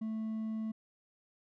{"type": "tone with hard clipping", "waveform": "triangle", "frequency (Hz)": 220, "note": "A3", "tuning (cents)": 0, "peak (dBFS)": -35, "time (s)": [0.01, 0.72], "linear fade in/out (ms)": 10, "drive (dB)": 5, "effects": []}